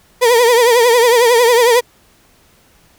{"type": "tone with vibrato", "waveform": "35% pulse", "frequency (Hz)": 475.8, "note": "A#4", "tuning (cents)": 35, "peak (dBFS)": -6, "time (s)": [0.21, 1.81], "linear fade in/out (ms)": 20, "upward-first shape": "triangle", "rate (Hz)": 11, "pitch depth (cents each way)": 110, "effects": ["pink hiss -51 dBFS RMS until 2.98 s"]}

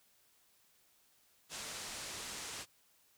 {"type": "low-pass noise", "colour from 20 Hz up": "white", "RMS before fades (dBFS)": -45, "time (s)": [1.49, 2.66], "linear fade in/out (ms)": 50, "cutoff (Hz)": 8700, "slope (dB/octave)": 24, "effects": ["white hiss -70 dBFS RMS until 3.17 s"]}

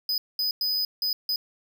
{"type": "tone bursts at uneven times", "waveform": "square", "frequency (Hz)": 4997, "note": "D#8", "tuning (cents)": 7, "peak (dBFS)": -24, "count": 5, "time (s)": [[0.09, 0.18], [0.39, 0.51], [0.61, 0.85], [1.02, 1.13], [1.29, 1.36]], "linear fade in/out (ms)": 2, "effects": []}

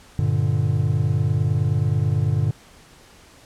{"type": "chord", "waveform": "triangle", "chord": "G minor", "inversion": "none", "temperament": "just", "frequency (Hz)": [98, 117.6, 147], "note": ["G2", "Bb2", "D3"], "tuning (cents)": [0, 16, 2], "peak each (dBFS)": -20, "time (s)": [0.19, 2.51], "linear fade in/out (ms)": 0, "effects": ["pink hiss -49 dBFS RMS until 3.45 s", "low-pass 10000 Hz 12 dB/octave"]}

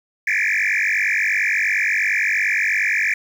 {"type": "tone with frequency modulation", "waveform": "sine", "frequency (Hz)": 2045, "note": "C7", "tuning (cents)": -40, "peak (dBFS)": -14, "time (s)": [0.27, 3.14], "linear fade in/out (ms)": 5, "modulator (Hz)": 48.6, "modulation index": 7.4, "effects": ["tanh soft clip ceiling -15 dBFS", "7-bit"]}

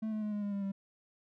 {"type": "tone with pitch steps", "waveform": "triangle", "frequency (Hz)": [219, 215, 211.1, 207.2, 203.4, 199.67, 196.01], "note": ["A3", "A3", "G#3", "G#3", "G#3", "G3", "G3"], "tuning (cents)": [-8, -40, 29, -4, -36, 32, 0], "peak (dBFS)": -31, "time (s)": [0.02, 0.72], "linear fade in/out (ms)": 10, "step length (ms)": 100, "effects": []}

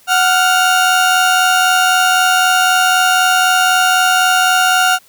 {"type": "tone pair together", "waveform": "30% pulse", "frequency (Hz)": [740.4, 1396.9], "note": ["F#5", "F6"], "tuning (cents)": [1, 0], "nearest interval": "major seventh", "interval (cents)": 1099, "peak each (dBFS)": -10, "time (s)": [0.07, 4.99], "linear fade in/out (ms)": 50, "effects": ["white hiss -48 dBFS RMS until 5.08 s"]}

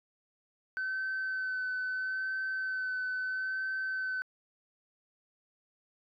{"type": "tone with vibrato", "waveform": "sine", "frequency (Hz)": 1524, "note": "G6", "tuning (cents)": -49, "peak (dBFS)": -30, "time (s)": [0.77, 4.22], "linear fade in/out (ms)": 0, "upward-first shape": "sine", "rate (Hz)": 0.76, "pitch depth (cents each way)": 16, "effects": ["tanh soft clip ceiling -29 dBFS"]}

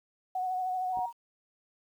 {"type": "tone with vibrato", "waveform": "sine", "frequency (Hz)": 740, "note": "F#5", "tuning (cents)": 0, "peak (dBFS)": -29, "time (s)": [0.35, 1.06], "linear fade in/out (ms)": 5, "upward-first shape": "sine", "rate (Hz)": 13, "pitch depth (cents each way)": 25}
{"type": "tone", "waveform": "sine", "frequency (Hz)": 941, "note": "A#5", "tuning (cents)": 16, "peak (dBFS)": -35, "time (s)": [0.92, 1.13], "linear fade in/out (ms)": 50}
{"type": "clicks", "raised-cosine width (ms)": 2, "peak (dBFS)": -36, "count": 2, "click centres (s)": [0.973, 0.99]}
{"effects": ["10-bit"]}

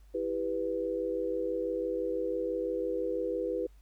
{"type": "chord", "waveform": "sine", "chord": "E minor", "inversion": "none", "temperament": "just", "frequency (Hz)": [329.6, 395.6, 494.4], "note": ["E4", "G4", "B4"], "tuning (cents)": [0, 16, 2], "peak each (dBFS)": [-36, -35, -32], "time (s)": [0.14, 3.67], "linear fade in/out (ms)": 10, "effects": ["added 50 Hz sine -53 dBFS peak until 3.81 s", "pink hiss -70 dBFS RMS until 3.81 s"]}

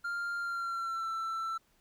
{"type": "tone with pitch glide", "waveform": "triangle", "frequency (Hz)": [1396.9, 1334.6], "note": ["F6", "E6"], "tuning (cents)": [0, 21], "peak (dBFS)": -31, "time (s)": [0.04, 1.58], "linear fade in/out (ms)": 10, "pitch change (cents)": -79, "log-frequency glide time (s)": [0.39, 1.09], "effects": ["pink hiss -70 dBFS RMS until 1.8 s"]}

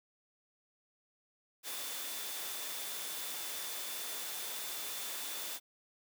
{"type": "tone in noise", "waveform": "sine", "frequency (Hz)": 3520, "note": "A7", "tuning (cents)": 0, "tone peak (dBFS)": -49, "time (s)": [1.63, 5.6], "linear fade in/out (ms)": 50, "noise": "white", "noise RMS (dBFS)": -41, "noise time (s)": [1.63, 5.6], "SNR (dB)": -11, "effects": ["high-pass 300 Hz 12 dB/octave"]}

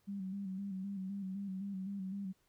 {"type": "tone with vibrato", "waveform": "sine", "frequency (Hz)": 194, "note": "G3", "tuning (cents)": -18, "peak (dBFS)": -38, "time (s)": [0.07, 2.33], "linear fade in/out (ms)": 20, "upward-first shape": "square", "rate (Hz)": 3.9, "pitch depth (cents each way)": 49, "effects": ["pink hiss -75 dBFS RMS until 2.48 s"]}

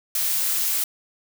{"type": "noise", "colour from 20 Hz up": "blue", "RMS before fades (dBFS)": -23, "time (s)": [0.15, 0.84], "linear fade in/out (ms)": 2, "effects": []}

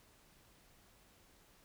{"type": "silence", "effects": ["pink hiss -66 dBFS RMS until 1.64 s"]}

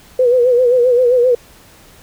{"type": "tone with vibrato", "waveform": "sine", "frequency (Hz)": 493.9, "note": "B4", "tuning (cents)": 0, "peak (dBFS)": -8, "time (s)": [0.19, 1.35], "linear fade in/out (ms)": 5, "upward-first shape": "sine", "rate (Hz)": 7.6, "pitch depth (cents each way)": 71, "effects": ["pink hiss -44 dBFS RMS until 2.02 s"]}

